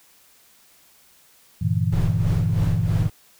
sine chord, E half-diminished seventh, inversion first, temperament equal, 98 / 116.54 / 146.83 / 164.81 Hz, G2 / Bb2 / D3 / E3, 0 / 0 / 0 / 0 cents, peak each -23 / -23 / -28 / -24 dBFS, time 1.61-3.08 s, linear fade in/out 10 ms
brown noise with tremolo, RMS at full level -25 dBFS, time 1.92-3.1 s, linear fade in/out 5 ms, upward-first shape sine, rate 3.1 Hz, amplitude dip 70%
effects white hiss -55 dBFS RMS until 3.39 s

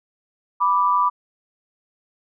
sine tone pair together, 987.8 / 1174.7 Hz, B5 / D6, 0 / 0 cents, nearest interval minor third, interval 300 cents, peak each -18 dBFS, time 0.6-1.1 s, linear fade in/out 20 ms, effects none

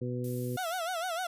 harmonic tone, 123.8 Hz, B2, 5 cents sharp, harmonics 1 / 2 / 3 / 4, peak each -34 / -37 / -39 / -40 dBFS, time 0.01-0.57 s, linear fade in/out 10 ms
violet noise, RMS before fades -45 dBFS, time 0.24-0.79 s, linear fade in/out 2 ms
30% pulse tone with vibrato, 698.5 Hz, F5, in tune, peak -29 dBFS, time 0.57-1.27 s, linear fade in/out 5 ms, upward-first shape sine, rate 6.6 Hz, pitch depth 130 cents each way
effects resampled to 32000 Hz

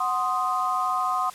sine chord, C diminished, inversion second, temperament equal, 740 / 1046.5 / 1244.5 Hz, Gb5 / C6 / Eb6, 0 / 0 / 0 cents, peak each -28 / -26 / -26 dBFS, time 0-1.3 s, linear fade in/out 5 ms, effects white hiss -45 dBFS RMS until 1.34 s + low-pass 11000 Hz 12 dB/octave

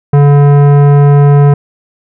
sine tone with tanh clipping, 143.4 Hz, D3, 41 cents flat, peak -4 dBFS, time 0.13-1.54 s, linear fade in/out 5 ms, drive 16 dB, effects none

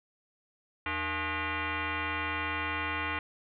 sine tone with frequency modulation, 468.5 Hz, A#4, 9 cents sharp, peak -30 dBFS, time 0.86-3.19 s, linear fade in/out 2 ms, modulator 385 Hz, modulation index 6, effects none

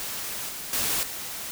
white noise with level steps, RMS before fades -33 / -36 / -26 / -35 dBFS, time 0-1.51 s, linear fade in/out 0 ms, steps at 0.49 / 0.73 / 1.03 s, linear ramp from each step 2 ms, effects none

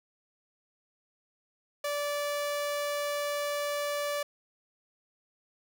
sawtooth tone, 581 Hz, D5, 19 cents flat, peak -26 dBFS, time 1.84-4.23 s, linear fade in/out 5 ms, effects none

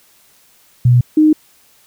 sine tone pair in turn, 122.8 / 308.3 Hz, B2 / D#4, -9 / -16 cents, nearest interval octave + major third, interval 1593 cents, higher second, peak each -6 dBFS, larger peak neither, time 0.85-1.01 / 1.17-1.33 s, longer neither, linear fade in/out 5 ms, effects white hiss -51 dBFS RMS until 1.86 s

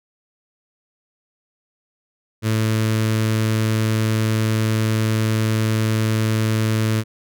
sawtooth tone with notch filter, 110 Hz, A2, in tune, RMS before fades -19 dBFS, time 2.42-7.04 s, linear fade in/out 50 ms, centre 780 Hz, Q 1.4, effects none

